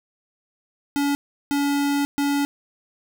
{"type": "tone bursts at uneven times", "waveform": "square", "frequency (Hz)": 284.3, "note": "C#4", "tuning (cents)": 44, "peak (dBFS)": -20, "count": 3, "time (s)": [[0.96, 1.15], [1.51, 2.05], [2.18, 2.45]], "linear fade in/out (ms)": 0, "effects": []}